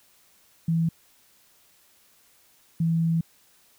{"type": "tone pair in turn", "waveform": "sine", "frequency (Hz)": [164.81, 164.81], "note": ["E3", "E3"], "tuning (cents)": [0, 0], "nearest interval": "unison", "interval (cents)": 0, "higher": "neither", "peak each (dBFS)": -20, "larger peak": "neither", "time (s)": [[0.68, 0.89], [2.8, 3.21]], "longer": "second", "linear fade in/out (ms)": 5, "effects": ["white hiss -60 dBFS RMS until 3.78 s"]}